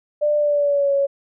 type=tone with pitch glide; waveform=sine; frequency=594 to 557.4 Hz; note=D5 to C#5; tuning=+20 to +9 cents; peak=-15 dBFS; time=0.21-1.07 s; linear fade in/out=20 ms; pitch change=-111 cents; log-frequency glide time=0.37-0.93 s; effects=none